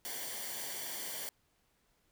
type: noise with comb filter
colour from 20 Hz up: white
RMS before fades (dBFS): -41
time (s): 0.05-1.29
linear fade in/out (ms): 0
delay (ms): 0.77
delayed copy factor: -0.65
effects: pink hiss -74 dBFS RMS until 2.11 s